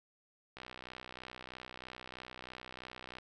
click train, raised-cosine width 0.3 ms, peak -30 dBFS, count 166, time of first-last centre 0.57-3.185 s, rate 63.1 Hz, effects none

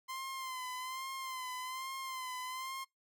sawtooth tone with vibrato, 1037 Hz, C6, 16 cents flat, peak -36 dBFS, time 0.08-2.85 s, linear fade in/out 20 ms, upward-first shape sine, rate 1.2 Hz, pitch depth 49 cents each way, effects noise-tail reverb RT60 0.2 s tail -26 dB re dry

